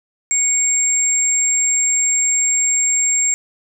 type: tone pair together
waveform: sine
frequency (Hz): 2217 / 7457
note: C#7 / A#8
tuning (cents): 0 / 0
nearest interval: octave + major sixth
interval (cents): 2100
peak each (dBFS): -23 / -14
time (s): 0.31-3.34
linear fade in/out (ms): 0
effects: none